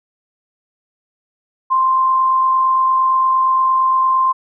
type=tone with amplitude modulation; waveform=sine; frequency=1047 Hz; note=C6; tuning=1 cent sharp; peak=-10 dBFS; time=1.7-4.33 s; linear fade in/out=20 ms; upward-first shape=sine; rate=48.7 Hz; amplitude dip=25%; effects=none